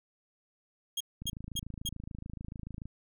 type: tone bursts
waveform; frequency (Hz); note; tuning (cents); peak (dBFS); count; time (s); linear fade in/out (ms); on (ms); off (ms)
sawtooth; 3255; G#7; -36; -28; 4; 0.97-1.89; 5; 35; 260
type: click train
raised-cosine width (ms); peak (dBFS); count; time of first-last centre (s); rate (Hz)
5; -29; 45; 1.22-2.856; 26.9
effects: none